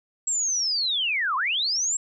sine linear two-way sweep, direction down then up, 7680 to 987.8 to 7680 Hz, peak -22 dBFS, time 0.27-1.97 s, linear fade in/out 5 ms, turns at 1.36 s, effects none

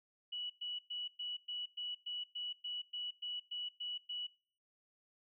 sine tone bursts, 2942 Hz, F#7, 11 cents flat, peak -39 dBFS, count 14, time 0.32-4.27 s, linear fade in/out 10 ms, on 180 ms, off 110 ms, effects noise-tail reverb RT60 0.5 s tail -24 dB re dry

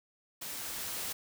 white noise with level ramp, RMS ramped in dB -41 to -37 dBFS, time 0.41-1.13 s, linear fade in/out 10 ms, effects none

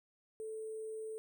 sine tone with sample-and-hold, 438.8 Hz, A4, 5 cents flat, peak -40 dBFS, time 0.4-1.18 s, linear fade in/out 0 ms, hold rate 8820 Hz, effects none

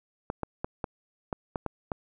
clicks, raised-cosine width 1 ms, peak -16 dBFS, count 8, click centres 0.301 / 0.433 / 0.645 / 0.842 / 1.328 / 1.558 / 1.663 / 1.918 s, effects none

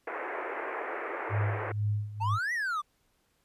pink band-pass noise, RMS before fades -36 dBFS, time 0.07-1.72 s, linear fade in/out 5 ms, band 340 to 2200 Hz, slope 48 dB/octave
sine tone with tremolo, 104.5 Hz, G#2, 11 cents sharp, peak -25 dBFS, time 1.29-2.39 s, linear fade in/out 50 ms, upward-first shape sine, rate 2.1 Hz, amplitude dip 80%
triangle exponential two-way sweep, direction up then down, 849 to 1989 to 1146 Hz, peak -27 dBFS, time 2.2-2.82 s, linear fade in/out 20 ms, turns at 2.53 s
effects pink hiss -72 dBFS RMS until 3.44 s + resampled to 32000 Hz

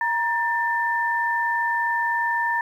sine tone pair together, 941 / 1784.1 Hz, A#5 / A6, +16 / +24 cents, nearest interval major seventh, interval 1108 cents, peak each -23 dBFS, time 0.01-2.61 s, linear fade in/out 2 ms, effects 9-bit

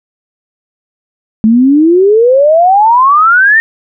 sine exponential sweep, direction up, 213.5 to 1853 Hz, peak -3 dBFS, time 1.44-3.6 s, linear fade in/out 0 ms, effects none

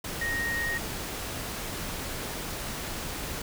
sine tone in noise, 1867 Hz, A#6, 2 cents sharp, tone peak -28 dBFS, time 0.21-0.78 s, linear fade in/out 5 ms, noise pink, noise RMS -35 dBFS, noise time 0.04-3.42 s, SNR +4 dB, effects none

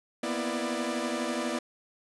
sawtooth tone cluster, 238.8 / 250.9 / 332.7 / 593 Hz, A#3 / B3 / E4 / D5, +42 / +28 / +16 / +17 cents, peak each -31 dBFS, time 0.23-1.59 s, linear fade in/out 5 ms, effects resampled to 24000 Hz

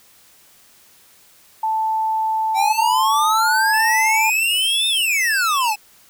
sine tone, 880 Hz, A5, in tune, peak -17 dBFS, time 1.63-4.3 s, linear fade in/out 5 ms
square exponential two-way sweep, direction up then down, 763 to 3650 to 803 Hz, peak -17 dBFS, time 2.54-5.76 s, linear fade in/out 50 ms, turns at 4.88 s
sawtooth tone with vibrato, 2637 Hz, E7, in tune, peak -23 dBFS, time 3.73-5.76 s, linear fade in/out 10 ms, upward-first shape sine, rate 3.3 Hz, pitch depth 17 cents each way
effects white hiss -51 dBFS RMS until 6.09 s

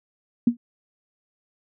sine tone with exponential decay, 237.5 Hz, A#3, 33 cents sharp, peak -10 dBFS, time 0.47-0.57 s, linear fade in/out 5 ms, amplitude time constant 20 ms, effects none

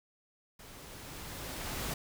pink noise with level ramp, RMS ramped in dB -52 to -36 dBFS, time 0.59-1.94 s, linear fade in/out 5 ms, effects none

